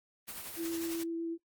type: noise with tremolo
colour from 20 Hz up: white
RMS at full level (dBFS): -41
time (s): 0.27-1.04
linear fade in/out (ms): 20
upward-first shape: sine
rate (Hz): 11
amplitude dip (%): 45
type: tone with vibrato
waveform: sine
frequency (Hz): 332.6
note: E4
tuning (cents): +16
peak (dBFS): -33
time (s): 0.56-1.38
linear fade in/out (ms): 50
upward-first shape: sine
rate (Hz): 7.9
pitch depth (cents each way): 8
effects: noise-tail reverb RT60 0.1 s tail -19 dB re dry + Opus 32 kbps